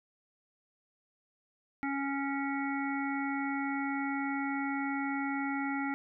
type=harmonic tone; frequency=277.2 Hz; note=C#4; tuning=in tune; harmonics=1 / 3 / 5 / 7 / 8; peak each=-33 / -38 / -40 / -41 / -42 dBFS; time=1.83-5.94 s; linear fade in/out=0 ms; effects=none